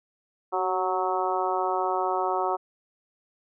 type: harmonic tone with a mistuned harmonic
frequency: 184.8 Hz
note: F#3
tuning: 2 cents flat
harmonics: 2 / 3 / 4 / 5 / 6 / 7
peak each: -30 / -33 / -28 / -30 / -32 / -33 dBFS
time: 0.52-2.57 s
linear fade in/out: 20 ms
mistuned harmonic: 2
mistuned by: +26 cents
effects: none